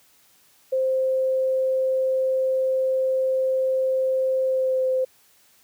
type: tone with pitch glide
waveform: sine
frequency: 523.3 to 518.2 Hz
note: C5 to C5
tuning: 0 to -17 cents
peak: -19 dBFS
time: 0.72-5.05 s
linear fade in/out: 10 ms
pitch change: -17 cents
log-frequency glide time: 4.46-4.85 s
effects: white hiss -58 dBFS RMS until 5.63 s + high-pass 60 Hz 12 dB/octave